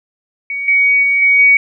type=tone with level steps; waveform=sine; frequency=2249 Hz; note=C#7; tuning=24 cents sharp; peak=-18 / -8 / -10 / -7 / -5 dBFS; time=0.5-1.57 s; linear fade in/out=2 ms; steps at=0.68 / 1.03 / 1.22 / 1.39 s; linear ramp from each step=2 ms; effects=none